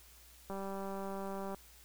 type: click train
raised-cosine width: 1 ms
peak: -29 dBFS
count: 205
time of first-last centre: 0.5-1.546 s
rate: 195 Hz
effects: added 60 Hz sine -61 dBFS peak until 1.84 s + white hiss -60 dBFS RMS until 1.84 s